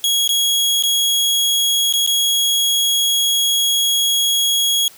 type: tone with dropouts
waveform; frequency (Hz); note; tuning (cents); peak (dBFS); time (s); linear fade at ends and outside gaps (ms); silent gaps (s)
sawtooth; 3316; G#7; -3; -11; 0.04-4.88; 1; 0.277-0.291 / 0.825-0.836 / 1.926-1.937 / 2.064-2.074
effects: white hiss -44 dBFS RMS until 4.97 s